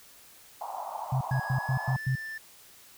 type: band-pass noise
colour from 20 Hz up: pink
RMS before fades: -37 dBFS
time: 0.61-1.96 s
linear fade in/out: 2 ms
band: 710 to 1000 Hz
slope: 48 dB/octave
type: tone bursts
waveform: sine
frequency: 130.81 Hz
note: C3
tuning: in tune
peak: -24 dBFS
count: 6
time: 1.12-2.155 s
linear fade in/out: 5 ms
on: 90 ms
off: 99 ms
type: tone with pitch glide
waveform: triangle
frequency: 1661.2 to 1770.2 Hz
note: G#6 to A6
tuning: 0 to +10 cents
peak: -34 dBFS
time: 1.31-2.38 s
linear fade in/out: 5 ms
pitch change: +110 cents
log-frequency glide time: 1.54-2.08 s
effects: white hiss -54 dBFS RMS until 2.97 s